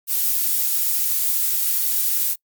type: noise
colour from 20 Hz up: violet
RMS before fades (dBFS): -20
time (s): 0.07-2.36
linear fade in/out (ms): 50
effects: noise-tail reverb RT60 0.1 s tail -24 dB re dry + Opus 48 kbps